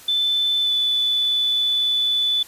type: tone with pitch glide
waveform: sine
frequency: 3520 to 3482 Hz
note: A7 to A7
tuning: 0 to -19 cents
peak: -17 dBFS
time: 0.08-2.43 s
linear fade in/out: 5 ms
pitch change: -19 cents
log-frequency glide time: 0.63-0.71 s
effects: white hiss -44 dBFS RMS until 2.47 s + resampled to 32000 Hz